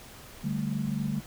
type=chord; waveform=sine; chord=D suspended fourth; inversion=none; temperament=equal; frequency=146.83 / 196 / 220 Hz; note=D3 / G3 / A3; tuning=0 / 0 / 0 cents; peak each=-32 dBFS; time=0.43-1.21 s; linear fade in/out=20 ms; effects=pink hiss -48 dBFS RMS until 1.26 s